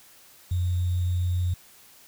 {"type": "tone with sample-and-hold", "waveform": "sine", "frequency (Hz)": 89.3, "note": "F2", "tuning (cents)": 39, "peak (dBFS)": -22, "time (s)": [0.51, 1.54], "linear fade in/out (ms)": 5, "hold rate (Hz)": 3675, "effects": ["white hiss -53 dBFS RMS until 2.07 s"]}